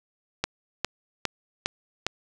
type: click train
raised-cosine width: 0.2 ms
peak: -7 dBFS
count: 5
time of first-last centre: 0.44-2.066 s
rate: 2.46 Hz
effects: 7-bit

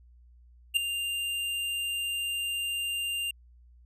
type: tone with ADSR envelope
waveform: square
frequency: 2794 Hz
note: F7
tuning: in tune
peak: -19 dBFS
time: 0.74-3.31 s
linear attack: 28 ms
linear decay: 3 ms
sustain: -11 dB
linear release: 4 ms
effects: added 60 Hz sine -53 dBFS peak until 3.85 s + resampled to 32000 Hz

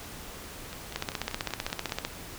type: two click trains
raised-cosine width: 0.2 ms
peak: -21 / -12 dBFS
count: 7 / 18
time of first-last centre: 0.73-1.895 / 0.96-2.05 s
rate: 5.15 / 15.6 Hz
effects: pink hiss -43 dBFS RMS until 2.38 s

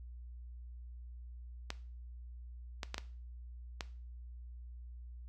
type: clicks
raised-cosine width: 0.2 ms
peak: -20 dBFS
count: 5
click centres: 1.704 / 2.832 / 2.944 / 2.981 / 3.808 s
effects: noise-tail reverb RT60 0.4 s tail -17 dB re dry + added 60 Hz sine -46 dBFS peak until 5.28 s

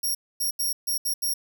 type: tone bursts at uneven times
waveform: 5% pulse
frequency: 5588 Hz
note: F8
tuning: in tune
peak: -18 dBFS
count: 6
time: 0.03-0.15 / 0.4-0.51 / 0.59-0.73 / 0.87-0.98 / 1.05-1.14 / 1.22-1.34 s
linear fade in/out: 10 ms
effects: none

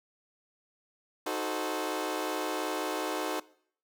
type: chord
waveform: 20% pulse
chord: D# diminished seventh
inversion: none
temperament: equal with one note detuned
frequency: 311.1 / 370 / 435.4 / 523.3 Hz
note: D#4 / F#4 / A4 / C5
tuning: 0 / 0 / -18 / 0 cents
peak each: -31 / -31 / -32 / -33 dBFS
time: 1.26-3.4 s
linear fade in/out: 5 ms
effects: noise-tail reverb RT60 0.6 s tail -21 dB re dry

